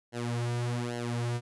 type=tone with flanger; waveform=sawtooth; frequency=120 Hz; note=B2; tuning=49 cents flat; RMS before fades=-32 dBFS; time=0.12-1.41 s; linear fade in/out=50 ms; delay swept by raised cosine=0.82 to 4.72 ms; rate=1.2 Hz; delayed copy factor=-0.85; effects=resampled to 24000 Hz